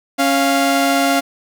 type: tone pair together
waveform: sawtooth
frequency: 275.5 / 696 Hz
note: C#4 / F5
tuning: -11 / -6 cents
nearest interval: octave + major third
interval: 1605 cents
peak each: -12 dBFS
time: 0.18-1.21 s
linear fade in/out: 20 ms
effects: none